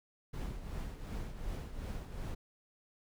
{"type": "noise with tremolo", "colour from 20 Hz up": "brown", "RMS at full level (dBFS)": -38, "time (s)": [0.33, 2.35], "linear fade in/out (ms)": 10, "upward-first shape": "triangle", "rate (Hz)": 2.7, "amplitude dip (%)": 65, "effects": []}